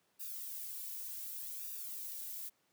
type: noise with flanger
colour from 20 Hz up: violet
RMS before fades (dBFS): -44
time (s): 0.19-2.5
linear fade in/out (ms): 20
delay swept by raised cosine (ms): 0.93 to 2.53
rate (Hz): 0.66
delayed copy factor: -0.9
effects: pink hiss -75 dBFS RMS until 2.72 s + high-pass 200 Hz 12 dB/octave